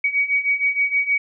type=beating tone pair; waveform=sine; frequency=2255 / 2261.4 Hz; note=C#7 / C#7; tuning=+29 / +34 cents; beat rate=6.4 Hz; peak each=-22 / -19 dBFS; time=0.04-1.18 s; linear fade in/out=5 ms; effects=none